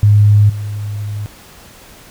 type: tone with level steps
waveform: sine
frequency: 103.83 Hz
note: G#2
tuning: in tune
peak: -5 / -19 dBFS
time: 0.03-1.26 s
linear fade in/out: 0 ms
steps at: 0.49 s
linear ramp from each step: 10 ms
effects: pink hiss -40 dBFS RMS until 2.1 s